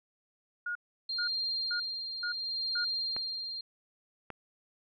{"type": "tone bursts", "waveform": "sine", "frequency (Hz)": 1437, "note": "F6", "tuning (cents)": 49, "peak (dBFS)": -32, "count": 5, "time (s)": [0.66, 2.845], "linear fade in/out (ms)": 5, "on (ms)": 93, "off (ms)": 430}
{"type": "tone with tremolo", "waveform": "sine", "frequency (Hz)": 4194, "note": "C8", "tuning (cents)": 3, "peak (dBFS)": -30, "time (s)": [1.09, 3.61], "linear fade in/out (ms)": 5, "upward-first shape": "sine", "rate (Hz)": 0.71, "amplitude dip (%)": 50}
{"type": "clicks", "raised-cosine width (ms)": 0.5, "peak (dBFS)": -25, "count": 2, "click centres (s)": [3.165, 4.303]}
{"effects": []}